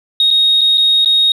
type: tone with dropouts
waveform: sine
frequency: 3740 Hz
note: A#7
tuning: 5 cents sharp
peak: -7 dBFS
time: 0.2-1.32 s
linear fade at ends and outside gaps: 2 ms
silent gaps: 0.305-0.31 / 0.61-0.614 / 0.774-0.779 / 1.048-1.058 s
effects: tanh soft clip ceiling -4 dBFS